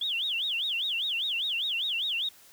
sine tone with vibrato, 3200 Hz, G7, 35 cents sharp, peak -27 dBFS, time 0.01-2.29 s, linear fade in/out 5 ms, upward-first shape sine, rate 5 Hz, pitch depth 300 cents each way, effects white hiss -55 dBFS RMS until 2.52 s

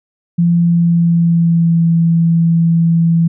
sine tone with pitch glide, 171.2 to 166.61 Hz, F3 to E3, -34 to +19 cents, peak -8 dBFS, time 0.38-3.28 s, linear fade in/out 10 ms, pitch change -47 cents, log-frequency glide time 0.53-1.86 s, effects none

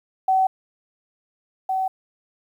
sine tone pair in turn, 759 / 759 Hz, F#5 / F#5, +44 / +44 cents, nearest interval unison, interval 0 cents, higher neither, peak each -15 / -20 dBFS, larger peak first, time 0.28-0.47 / 1.69-1.88 s, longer neither, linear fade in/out 5 ms, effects 9-bit

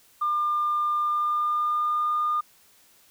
sine tone with pitch glide, 1200 to 1214.6 Hz, D6 to D#6, +37 to -42 cents, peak -21 dBFS, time 0.21-2.41 s, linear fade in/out 10 ms, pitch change +21 cents, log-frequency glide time 1.01-2.13 s, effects tanh soft clip ceiling -17 dBFS + white hiss -58 dBFS RMS until 3.1 s

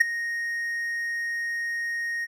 triangle tone with ADSR envelope, 1864.7 Hz, A#6, in tune, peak -9 dBFS, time 0-2.27 s, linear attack 12 ms, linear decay 10 ms, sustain -16 dB, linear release 35 ms, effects none

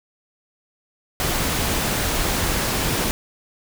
pink noise, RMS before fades -22 dBFS, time 1.2-3.11 s, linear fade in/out 0 ms, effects none

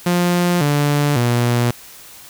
sawtooth tone with pitch steps, 176.1 / 145.54 / 120.28 Hz, F3 / D3 / B2, +15 / -15 / -45 cents, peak -10 dBFS, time 0.06-1.71 s, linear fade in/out 5 ms, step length 550 ms, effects white hiss -40 dBFS RMS until 2.29 s

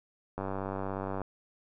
click train, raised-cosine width 1 ms, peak -21 dBFS, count 82, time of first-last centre 0.38-1.217 s, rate 96.8 Hz, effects none

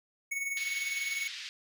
square tone with tremolo, 2217 Hz, C#7, in tune, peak -30 dBFS, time 0.31-1.28 s, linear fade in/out 10 ms, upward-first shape triangle, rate 20 Hz, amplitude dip 65%
white band-pass noise, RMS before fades -42 dBFS, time 0.57-1.49 s, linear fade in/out 0 ms, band 1900 to 4700 Hz, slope 24 dB/octave
effects none

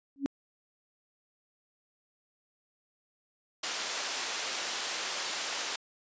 sine tone with exponential growth, 277.2 Hz, C#4, in tune, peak -22 dBFS, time 0.16-0.26 s, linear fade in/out 0 ms, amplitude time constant 21 ms
white band-pass noise, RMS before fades -35 dBFS, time 3.63-5.76 s, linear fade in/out 5 ms, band 410 to 6600 Hz, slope 12 dB/octave
effects resampled to 16000 Hz

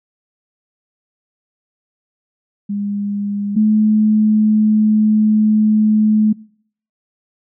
sine tone pair in turn, 203.1 / 214.5 Hz, G#3 / A3, -38 / -44 cents, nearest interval minor second, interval 94 cents, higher second, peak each -18 / -9 dBFS, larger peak second, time 2.69-3.56 / 3.56-6.33 s, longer second, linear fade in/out 10 ms, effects noise-tail reverb RT60 0.6 s tail -24 dB re dry

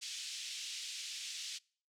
pink band-pass noise, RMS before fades -44 dBFS, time 0.01-1.59 s, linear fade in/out 20 ms, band 2800 to 7400 Hz, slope 24 dB/octave, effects noise-tail reverb RT60 0.5 s tail -26 dB re dry

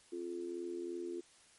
sine tone with amplitude modulation, 347.9 Hz, F4, 7 cents flat, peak -35 dBFS, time 0.12-1.21 s, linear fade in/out 10 ms, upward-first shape sine, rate 83 Hz, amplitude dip 80%, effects white hiss -64 dBFS RMS until 1.58 s + MP3 48 kbps

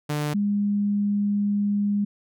sawtooth / sine tone pair in turn, 148.7 / 204.1 Hz, D3 / G#3, +22 / -30 cents, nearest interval perfect fourth, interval 548 cents, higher second, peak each -20 dBFS, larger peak neither, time 0.09-0.34 / 0.34-2.05 s, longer second, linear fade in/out 10 ms, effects none

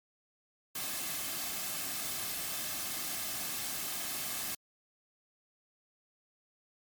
white noise with comb filter, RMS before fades -37 dBFS, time 0.75-4.55 s, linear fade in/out 5 ms, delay 2.1 ms, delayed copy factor -0.5, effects MP3 96 kbps

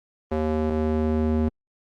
square tone with band-pass filter sweep, 77.78 Hz, D#2, in tune, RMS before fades -23 dBFS, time 0.31-1.49 s, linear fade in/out 10 ms, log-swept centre 460 to 250 Hz, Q 1.1, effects Opus 32 kbps

